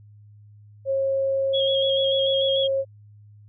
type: tone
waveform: sine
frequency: 541 Hz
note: C#5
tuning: 42 cents flat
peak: -20 dBFS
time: 0.85-2.85 s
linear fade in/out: 50 ms
type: tone with vibrato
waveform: sine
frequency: 3300 Hz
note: G#7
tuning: 12 cents flat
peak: -23 dBFS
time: 1.53-2.68 s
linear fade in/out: 20 ms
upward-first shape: square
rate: 6.8 Hz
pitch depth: 28 cents each way
effects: added 104 Hz sine -46 dBFS peak until 3.48 s